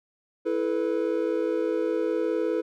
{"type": "chord", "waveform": "triangle", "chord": "E suspended fourth", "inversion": "none", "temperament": "equal with one note detuned", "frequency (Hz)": [329.6, 434.4, 493.9], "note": ["E4", "A4", "B4"], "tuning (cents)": [0, -22, 0], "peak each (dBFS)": -26, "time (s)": [0.45, 2.62], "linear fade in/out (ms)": 20, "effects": []}